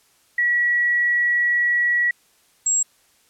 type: tone pair in turn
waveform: sine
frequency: 1929 / 7601 Hz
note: B6 / A#8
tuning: -41 / +33 cents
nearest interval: 2 octaves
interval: 2374 cents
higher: second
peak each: -16 dBFS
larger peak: neither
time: 0.38-2.11 / 2.66-2.83 s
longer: first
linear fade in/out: 5 ms
effects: white hiss -59 dBFS RMS until 3.29 s + low-pass 12000 Hz 12 dB/octave